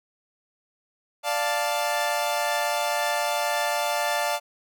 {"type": "chord", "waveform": "sawtooth", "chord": "D minor", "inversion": "none", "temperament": "equal", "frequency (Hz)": [587.3, 698.5, 880], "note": ["D5", "F5", "A5"], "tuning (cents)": [0, 0, 0], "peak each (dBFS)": -24, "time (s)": [1.23, 4.4], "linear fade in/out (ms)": 50, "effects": []}